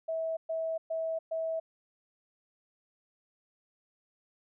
sine tone bursts, 649 Hz, E5, 27 cents flat, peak -30 dBFS, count 4, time 0.08-1.6 s, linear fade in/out 10 ms, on 290 ms, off 120 ms, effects none

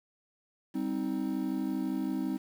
triangle chord, C minor, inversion second, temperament just, 196.22 / 261.6 / 314 Hz, G3 / C4 / Eb4, +2 / 0 / +16 cents, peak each -34 / -31 / -32 dBFS, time 0.74-2.38 s, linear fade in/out 20 ms, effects 9-bit

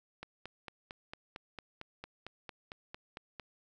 click train, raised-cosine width 0.3 ms, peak -27 dBFS, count 15, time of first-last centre 0.23-3.397 s, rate 4.42 Hz, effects none

